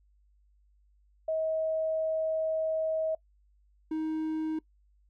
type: tone pair in turn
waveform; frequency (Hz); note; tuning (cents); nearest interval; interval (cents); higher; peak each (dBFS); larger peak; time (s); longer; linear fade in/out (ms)
sine / triangle; 637 / 314.7; D#5 / D#4; +41 / +20; octave; 1221; first; -27; neither; 1.28-3.15 / 3.91-4.59; first; 5
effects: noise-tail reverb RT60 0.1 s tail -22 dB re dry + added 50 Hz sine -62 dBFS peak until 5.09 s